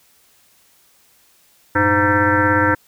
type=tone with frequency modulation; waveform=sine; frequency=932 Hz; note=A#5; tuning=1 cent flat; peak=-12 dBFS; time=1.75-2.75 s; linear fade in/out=10 ms; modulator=209 Hz; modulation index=4; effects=white hiss -55 dBFS RMS until 2.87 s